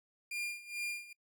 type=tone with tremolo; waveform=40% pulse; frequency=2405 Hz; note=D7; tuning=41 cents sharp; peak=-34 dBFS; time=0.31-1.13 s; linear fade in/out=5 ms; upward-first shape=sine; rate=2.3 Hz; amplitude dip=85%; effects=noise-tail reverb RT60 0.1 s tail -25 dB re dry